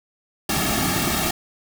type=noise with comb filter; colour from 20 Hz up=pink; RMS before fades=-22 dBFS; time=0.49-1.31 s; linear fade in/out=5 ms; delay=2 ms; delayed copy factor=-0.95; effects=none